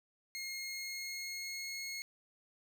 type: tone with pitch glide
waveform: 20% pulse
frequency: 2145 to 2167 Hz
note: C7 to C#7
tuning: +42 to -40 cents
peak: -35 dBFS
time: 0.35-2.02 s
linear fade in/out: 0 ms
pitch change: +18 cents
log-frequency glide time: 0.48-1.77 s
effects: none